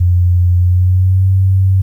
sine tone with pitch glide, 88.8 to 95.17 Hz, F2 to F#2, +29 to +49 cents, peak -7 dBFS, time 0-1.82 s, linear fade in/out 10 ms, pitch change +120 cents, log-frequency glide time 0.58-1.28 s, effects 8-bit

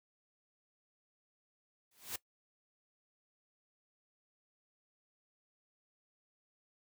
white noise with exponential growth, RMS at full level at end -36 dBFS, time 1.91-2.16 s, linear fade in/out 5 ms, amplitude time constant 53 ms, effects noise-tail reverb RT60 0.1 s tail -19 dB re dry + high-pass 60 Hz 12 dB/octave

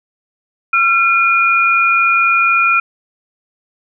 sine tone pair together, 1364 / 2430 Hz, F6 / D#7, -41 / -42 cents, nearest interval minor seventh, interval 999 cents, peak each -12 dBFS, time 0.73-2.8 s, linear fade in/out 5 ms, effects none

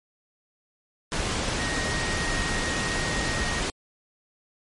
sine tone in noise, 1873 Hz, A#6, 8 cents sharp, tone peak -31 dBFS, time 1.59-3.6 s, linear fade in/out 0 ms, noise pink, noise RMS -27 dBFS, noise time 1.12-3.7 s, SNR -7 dB, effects low-pass 8000 Hz 12 dB/octave + MP3 48 kbps

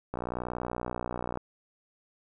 click train, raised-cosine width 1 ms, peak -19 dBFS, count 76, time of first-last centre 0.14-1.374 s, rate 60.8 Hz, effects none

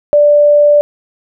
sine tone, 587.3 Hz, D5, in tune, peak -4 dBFS, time 0.13-0.81 s, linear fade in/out 0 ms, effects none

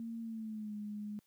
sine tone with pitch glide, 229 to 208.8 Hz, A#3 to G#3, -31 to +10 cents, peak -39 dBFS, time 0-1.19 s, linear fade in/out 0 ms, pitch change -159 cents, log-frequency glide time 0.21-0.75 s, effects white hiss -75 dBFS RMS until 1.26 s + high-pass 100 Hz 12 dB/octave

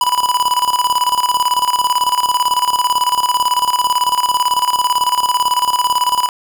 square tone with tremolo, 987.8 Hz, B5, in tune, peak -11 dBFS, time 0.01-6.29 s, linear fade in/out 2 ms, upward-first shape square, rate 18 Hz, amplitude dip 70%, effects 8-bit

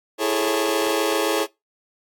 sawtooth chord, A major seventh, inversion second, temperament just, 330 / 412.5 / 440 / 550 Hz, E4 / G#4 / A4 / C#5, +2 / -12 / 0 / -14 cents, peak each -21 dBFS, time 0.18-1.47 s, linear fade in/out 50 ms, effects noise-tail reverb RT60 0.2 s tail -21 dB re dry + AAC 64 kbps

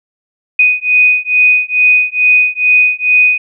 sine beating tone pair, 2489 / 2491.3 Hz, D#7 / D#7, 0 / +2 cents, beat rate 2.3 Hz, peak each -10 dBFS, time 0.59-3.38 s, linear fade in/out 5 ms, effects none

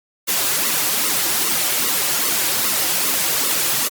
white noise with flanger, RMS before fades -19 dBFS, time 0.27-3.89 s, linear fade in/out 20 ms, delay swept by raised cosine 1.2 to 4.7 ms, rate 2.5 Hz, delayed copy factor -0.8, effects high-pass 150 Hz 12 dB/octave + Opus 48 kbps

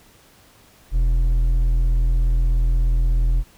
triangle tone with hard clipping, 41.64 Hz, E1, 18 cents sharp, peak -16 dBFS, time 0.91-3.44 s, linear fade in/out 50 ms, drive 8 dB, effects pink hiss -52 dBFS RMS until 3.57 s

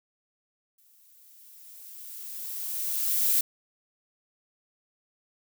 violet noise with exponential growth, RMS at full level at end -22 dBFS, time 0.78-3.41 s, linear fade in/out 5 ms, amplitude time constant 570 ms, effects none

